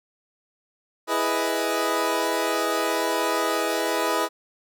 20% pulse chord, E major seventh, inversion none, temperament equal, 329.6 / 415.3 / 493.9 / 622.3 Hz, E4 / G#4 / B4 / D#5, 0 / 0 / 0 / 0 cents, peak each -23 dBFS, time 1.07-4.29 s, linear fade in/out 50 ms, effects none

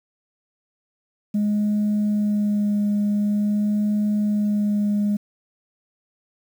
sine tone with vibrato, 207.7 Hz, G#3, in tune, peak -16 dBFS, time 1.34-5.17 s, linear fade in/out 10 ms, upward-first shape sine, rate 0.47 Hz, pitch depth 13 cents each way, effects tanh soft clip ceiling -16 dBFS + 8-bit

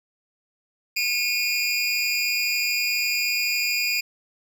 25% pulse tone with amplitude modulation, 2439 Hz, D#7, 35 cents flat, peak -14 dBFS, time 0.96-4.01 s, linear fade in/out 10 ms, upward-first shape sine, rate 232 Hz, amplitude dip 80%, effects none

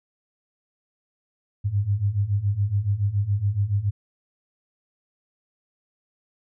sine beating tone pair, 97.3 / 104.4 Hz, G2 / G#2, -12 / +10 cents, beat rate 7.1 Hz, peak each -25 / -22 dBFS, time 1.64-3.91 s, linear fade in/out 20 ms, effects none

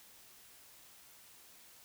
silence, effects white hiss -59 dBFS RMS until 1.84 s

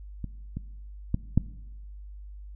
clicks, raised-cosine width 5 ms, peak -21 / -20 / -12 / -7 dBFS, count 4, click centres 0.243 / 0.57 / 1.144 / 1.376 s, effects noise-tail reverb RT60 1.0 s tail -19 dB re dry + added 50 Hz sine -40 dBFS peak until 2.55 s

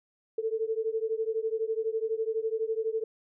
sine beating tone pair, 439.7 / 451.7 Hz, A4 / A4, -1 / +45 cents, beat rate 12 Hz, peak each -30 / -31 dBFS, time 0.38-3.04 s, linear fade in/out 5 ms, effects none

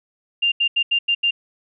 sine tone bursts at uneven times, 2794 Hz, F7, in tune, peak -15 dBFS, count 6, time 0.42-0.52 / 0.6-0.68 / 0.76-0.83 / 0.91-0.99 / 1.08-1.15 / 1.23-1.31 s, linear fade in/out 10 ms, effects none

